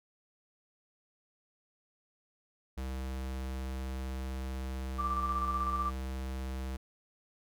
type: tone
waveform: square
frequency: 65.41 Hz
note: C2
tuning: in tune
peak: -36 dBFS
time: 2.77-6.77 s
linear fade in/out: 10 ms
type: tone with tremolo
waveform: sine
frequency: 1174.7 Hz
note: D6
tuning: in tune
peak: -29 dBFS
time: 4.98-5.91 s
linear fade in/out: 20 ms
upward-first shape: square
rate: 16 Hz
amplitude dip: 45%
effects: none